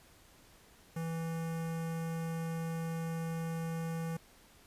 square tone with notch filter, 164.4 Hz, E3, 4 cents flat, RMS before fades -37 dBFS, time 0.96-4.17 s, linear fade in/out 5 ms, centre 3900 Hz, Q 0.96, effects pink hiss -61 dBFS RMS until 4.66 s + resampled to 32000 Hz

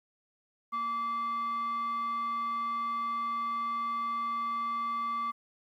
sine tone with frequency modulation, 1157 Hz, D6, 26 cents flat, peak -28 dBFS, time 0.72-5.32 s, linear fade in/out 20 ms, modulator 921 Hz, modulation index 0.28, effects tanh soft clip ceiling -28 dBFS + 11-bit

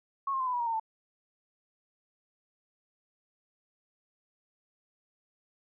sine tone with pitch steps, 1098 / 1064.9 / 1032.8 / 1001.6 / 971.4 / 942.2 / 913.8 / 886.2 Hz, C#6 / C6 / C6 / B5 / B5 / A#5 / A#5 / A5, -17 / +30 / -23 / +24 / -29 / +18 / -35 / +12 cents, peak -28 dBFS, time 0.27-0.798 s, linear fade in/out 5 ms, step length 66 ms, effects none

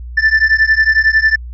triangle beating tone pair, 1760 / 1771 Hz, A6 / A6, 0 / +11 cents, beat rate 11 Hz, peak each -10 dBFS, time 0.17-1.36 s, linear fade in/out 10 ms, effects added 60 Hz sine -25 dBFS peak until 1.53 s + resampled to 16000 Hz

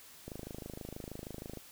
click train, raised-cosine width 2 ms, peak -29 dBFS, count 35, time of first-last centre 0.28-1.573 s, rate 26.3 Hz, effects white hiss -55 dBFS RMS until 1.71 s

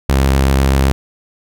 sawtooth tone with vibrato, 67.4 Hz, C#2, 48 cents flat, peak -6 dBFS, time 0.09-0.92 s, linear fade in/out 0 ms, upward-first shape sine, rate 8 Hz, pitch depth 16 cents each way, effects none

